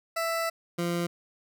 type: tone pair in turn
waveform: 20% pulse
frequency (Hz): 662 / 172.43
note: E5 / F3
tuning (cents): +7 / -22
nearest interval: octave + major seventh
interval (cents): 2329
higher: first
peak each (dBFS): -22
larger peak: neither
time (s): 0.16-0.5 / 0.78-1.07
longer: first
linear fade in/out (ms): 10
effects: none